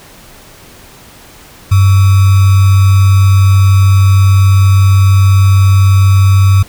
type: tone with sample-and-hold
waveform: sine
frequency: 96.8 Hz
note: G2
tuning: 21 cents flat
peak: -3 dBFS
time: 1.71-6.63 s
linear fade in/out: 10 ms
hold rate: 1225 Hz
effects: pink hiss -37 dBFS RMS until 6.68 s